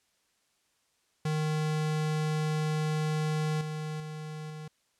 square tone with level steps, 154.3 Hz, D#3, 14 cents flat, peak -28 / -34 / -38 / -40 dBFS, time 1.25-4.68 s, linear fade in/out 5 ms, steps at 3.61 / 4 / 4.5 s, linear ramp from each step 2 ms, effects white hiss -72 dBFS RMS until 4.99 s + low-pass 9000 Hz 12 dB/octave

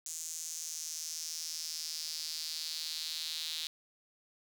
sawtooth tone with high-pass filter sweep, 159.8 Hz, D#3, 47 cents sharp, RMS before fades -40 dBFS, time 0.06-3.67 s, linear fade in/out 0 ms, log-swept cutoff 6900 to 3800 Hz, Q 3.9, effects none

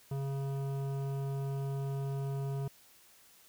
triangle tone with hard clipping, 137.5 Hz, C#3, 14 cents flat, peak -35 dBFS, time 0.11-2.68 s, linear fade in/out 5 ms, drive 17 dB, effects white hiss -61 dBFS RMS until 3.48 s

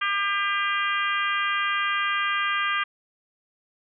harmonic tone, 400 Hz, G4, 35 cents sharp, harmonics 3 / 4 / 5 / 6 / 7 / 8, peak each -26 / -28 / -30 / -32 / -33 / -34 dBFS, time 0.01-2.84 s, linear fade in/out 10 ms, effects none

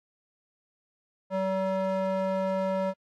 square tone with band-pass filter, 190.4 Hz, F#3, 50 cents sharp, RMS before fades -28 dBFS, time 1.3-2.94 s, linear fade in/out 50 ms, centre 650 Hz, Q 1.7, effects AAC 48 kbps

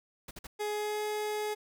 pink noise bursts, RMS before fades -44 dBFS, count 3, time 0.28-0.47 s, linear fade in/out 5 ms, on 30 ms, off 50 ms
30% pulse tone with pitch glide, 419.2 to 422.6 Hz, G#4 to G#4, +16 to +30 cents, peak -29 dBFS, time 0.59-1.55 s, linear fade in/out 20 ms, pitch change +14 cents, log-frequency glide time 0.72-1.02 s
effects none

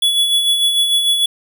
square tone with tremolo, 3400 Hz, G#7, 40 cents sharp, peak -11 dBFS, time 0.02-1.26 s, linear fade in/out 5 ms, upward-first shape sine, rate 6.7 Hz, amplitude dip 45%, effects none

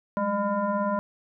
sine tone with frequency modulation, 607 Hz, D#5, 43 cents flat, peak -23 dBFS, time 0.17-0.99 s, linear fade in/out 0 ms, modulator 399 Hz, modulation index 1.4, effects none

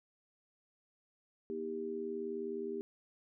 harmonic tone, 79.5 Hz, D#2, 38 cents sharp, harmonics 3 / 4 / 5, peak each -44 / -45 / -38 dBFS, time 1.5-2.81 s, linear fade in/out 0 ms, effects none

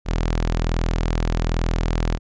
sawtooth tone, 41.2 Hz, E1, in tune, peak -15 dBFS, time 0.05-2.19 s, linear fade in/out 50 ms, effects resampled to 16000 Hz

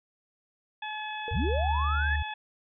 harmonic tone, 855 Hz, A5, 50 cents flat, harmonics 1 / 2 / 3 / 4, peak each -36 / -39 / -41 / -42 dBFS, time 0.82-2.34 s, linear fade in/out 5 ms
sine tone with exponential decay, 466.2 Hz, A#4, in tune, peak -31 dBFS, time 1.28-1.43 s, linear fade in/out 0 ms, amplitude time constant 31 ms
sine linear sweep, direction up, 51.91 to 1785 Hz, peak -28 dBFS, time 1.31-2.16 s, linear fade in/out 5 ms
sine tone, 74 Hz, D2, 14 cents sharp, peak -26 dBFS, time 1.35-2.23 s, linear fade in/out 10 ms
effects none

